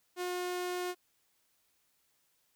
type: tone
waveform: sawtooth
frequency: 359.2 Hz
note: F4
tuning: 49 cents sharp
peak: -30 dBFS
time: 0.16-0.95 s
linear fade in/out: 50 ms
effects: white hiss -74 dBFS RMS until 2.55 s